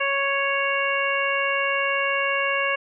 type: harmonic tone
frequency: 554.4 Hz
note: C#5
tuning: in tune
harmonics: 1 / 2 / 3 / 4 / 5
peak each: -27 / -27 / -27 / -27 / -27 dBFS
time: 0-2.76 s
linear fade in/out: 10 ms
effects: none